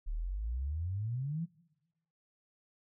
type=exponential sweep; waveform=sine; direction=up; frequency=35.21 to 174.61 Hz; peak=-33 dBFS; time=0.06-1.46 s; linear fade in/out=20 ms; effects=noise-tail reverb RT60 1.0 s tail -22 dB re dry

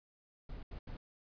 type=noise bursts at uneven times; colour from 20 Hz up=brown; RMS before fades=-45 dBFS; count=3; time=0.49-0.63 / 0.71-0.79 / 0.87-0.97 s; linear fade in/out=5 ms; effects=resampled to 11025 Hz

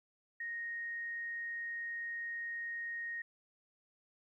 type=tone; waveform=sine; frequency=1864.7 Hz; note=A#6; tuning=in tune; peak=-38 dBFS; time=0.4-3.22 s; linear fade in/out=5 ms; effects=13-bit

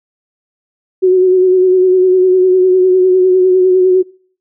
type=tone with vibrato; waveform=sine; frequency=370 Hz; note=F#4; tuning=in tune; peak=-5 dBFS; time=1.02-4.03 s; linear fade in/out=20 ms; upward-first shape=sine; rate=9.9 Hz; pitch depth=29 cents each way; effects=noise-tail reverb RT60 0.5 s tail -24 dB re dry

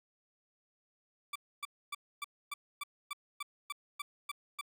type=tone bursts; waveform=20% pulse; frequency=1163 Hz; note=D6; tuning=17 cents flat; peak=-32 dBFS; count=12; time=1.33-4.612 s; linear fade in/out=5 ms; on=26 ms; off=270 ms; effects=none

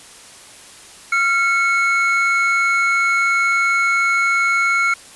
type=tone pair together; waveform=triangle; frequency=1378.1 / 2199 Hz; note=F6 / C#7; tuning=-23 / -14 cents; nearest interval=minor sixth; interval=809 cents; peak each=-15 dBFS; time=1.12-4.94 s; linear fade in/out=5 ms; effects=white hiss -41 dBFS RMS until 5.15 s + resampled to 24000 Hz

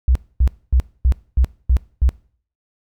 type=tone bursts; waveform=sine; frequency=62.9 Hz; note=B1; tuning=32 cents sharp; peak=-10 dBFS; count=7; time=0.08-2.091 s; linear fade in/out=0 ms; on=73 ms; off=250 ms; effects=noise-tail reverb RT60 0.5 s tail -21 dB re dry

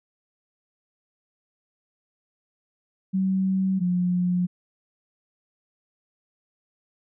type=tone pair in turn; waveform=sine; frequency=190 / 178.9 Hz; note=F#3 / F3; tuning=+46 / +42 cents; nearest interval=minor second; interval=104 cents; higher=first; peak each=-20 dBFS; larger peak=neither; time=3.13-3.8 / 3.8-4.47 s; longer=neither; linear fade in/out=20 ms; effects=none

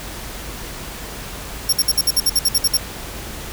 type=tone bursts; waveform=20% pulse; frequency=5520 Hz; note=F8; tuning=21 cents flat; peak=-7 dBFS; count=12; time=1.69-2.772 s; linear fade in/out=5 ms; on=37 ms; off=58 ms; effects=added 50 Hz sine -36 dBFS peak until 3.52 s + pink hiss -32 dBFS RMS until 3.52 s

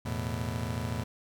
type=chord; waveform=30% pulse; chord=E suspended fourth; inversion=none; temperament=just; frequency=82.41 / 109.88 / 123.61 Hz; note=E2 / A2 / B2; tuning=0 / -2 / +2 cents; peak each=-34 / -32 / -34 dBFS; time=0.05-1.04 s; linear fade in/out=10 ms; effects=none

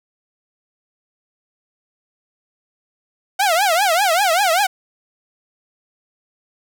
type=tone with vibrato; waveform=sawtooth; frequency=731 Hz; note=F#5; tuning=21 cents flat; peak=-10 dBFS; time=3.39-4.67 s; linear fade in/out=10 ms; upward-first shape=triangle; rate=5.1 Hz; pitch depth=270 cents each way; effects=none

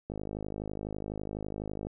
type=click train; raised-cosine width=2 ms; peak=-23 dBFS; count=93; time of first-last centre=0.1-1.869 s; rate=52 Hz; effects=none

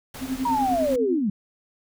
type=noise; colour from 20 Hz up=pink; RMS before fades=-38 dBFS; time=0.14-0.96 s; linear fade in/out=5 ms
type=tone with tremolo; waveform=sine; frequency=261.6 Hz; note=C4; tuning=in tune; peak=-21 dBFS; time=0.2-1.23 s; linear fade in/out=50 ms; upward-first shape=triangle; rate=10 Hz; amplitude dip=100%
type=linear sweep; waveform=sine; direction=down; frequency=973 to 185.2 Hz; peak=-20 dBFS; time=0.45-1.3 s; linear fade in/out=5 ms
effects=none

